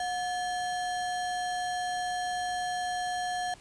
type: tone with sample-and-hold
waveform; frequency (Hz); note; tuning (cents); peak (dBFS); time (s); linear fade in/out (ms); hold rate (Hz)
sine; 724; F#5; -38; -29; 0-3.54; 2; 2450
effects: pink hiss -54 dBFS RMS until 3.6 s + resampled to 22050 Hz